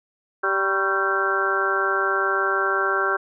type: harmonic tone with a mistuned harmonic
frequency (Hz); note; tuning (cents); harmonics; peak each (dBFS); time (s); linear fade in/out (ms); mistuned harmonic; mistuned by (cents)
194.7; G3; -12; 2 / 3 / 4 / 5 / 6 / 7 / 8; -26 / -31 / -31 / -33 / -28 / -24 / -24; 0.43-3.17; 10; 6; -93
effects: none